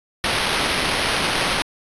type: noise with sample-and-hold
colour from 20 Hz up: blue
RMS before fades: -21 dBFS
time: 0.24-1.62 s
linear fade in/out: 0 ms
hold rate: 7350 Hz
effects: resampled to 24000 Hz